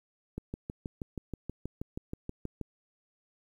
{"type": "click train", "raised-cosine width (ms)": 3, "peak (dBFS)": -23, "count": 15, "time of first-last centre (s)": [0.38, 2.613], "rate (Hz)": 6.27, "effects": ["10-bit"]}